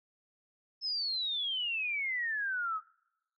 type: exponential sweep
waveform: sine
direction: down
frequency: 5274 to 1244.5 Hz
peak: -31 dBFS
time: 0.81-2.81 s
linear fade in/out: 50 ms
effects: noise-tail reverb RT60 0.9 s tail -25 dB re dry